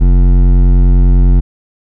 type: tone with hard clipping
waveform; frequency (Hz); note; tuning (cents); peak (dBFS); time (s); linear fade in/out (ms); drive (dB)
sine; 45.02; F#1; -47; -6; 0-1.41; 20; 12
effects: none